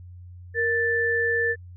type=tone pair together; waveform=sine; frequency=467.1 / 1762.4 Hz; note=A#4 / A6; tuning=+3 / +2 cents; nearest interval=octave + major seventh; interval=2299 cents; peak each=-25 / -22 dBFS; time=0.54-1.56 s; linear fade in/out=50 ms; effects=added 89 Hz sine -40 dBFS peak until 1.76 s